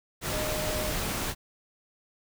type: tone in noise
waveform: sine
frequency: 615 Hz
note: D#5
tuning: 20 cents flat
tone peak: -33 dBFS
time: 0.28-0.94 s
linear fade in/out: 50 ms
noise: pink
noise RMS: -31 dBFS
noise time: 0.21-1.35 s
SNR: -5 dB
effects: none